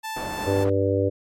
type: tone with tremolo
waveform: sawtooth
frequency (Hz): 880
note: A5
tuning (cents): 0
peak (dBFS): -25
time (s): 0.03-0.65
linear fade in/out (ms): 20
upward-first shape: sine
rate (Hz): 3.2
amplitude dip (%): 25
type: low-pass noise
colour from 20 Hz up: white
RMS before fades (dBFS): -33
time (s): 0.16-0.7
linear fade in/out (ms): 5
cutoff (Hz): 730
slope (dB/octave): 12
type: harmonic tone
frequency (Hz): 98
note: G2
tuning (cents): 0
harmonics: 1 / 3 / 4 / 5 / 6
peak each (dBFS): -24 / -26 / -26 / -23 / -28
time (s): 0.46-1.1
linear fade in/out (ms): 20
effects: MP3 64 kbps